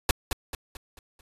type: noise with echo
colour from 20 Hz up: pink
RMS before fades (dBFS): -20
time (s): 0.09-0.11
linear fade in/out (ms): 2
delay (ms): 220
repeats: 5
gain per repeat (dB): -7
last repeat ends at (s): 1.21
effects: resampled to 32000 Hz